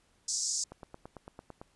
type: band-pass noise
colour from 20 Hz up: white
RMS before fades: -33 dBFS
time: 0.28-0.64 s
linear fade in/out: 5 ms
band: 5000 to 7800 Hz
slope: 48 dB/octave
type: click train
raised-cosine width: 1 ms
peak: -30 dBFS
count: 9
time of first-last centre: 0.72-1.615 s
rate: 8.94 Hz
effects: pink hiss -69 dBFS RMS until 1.75 s + resampled to 24000 Hz